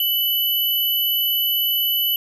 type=tone pair together; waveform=sine; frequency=2986 / 11944 Hz; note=F#7 / F#9; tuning=+15 / +15 cents; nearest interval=2 octaves; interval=2400 cents; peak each=-20 dBFS; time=0-2.16 s; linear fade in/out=2 ms; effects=none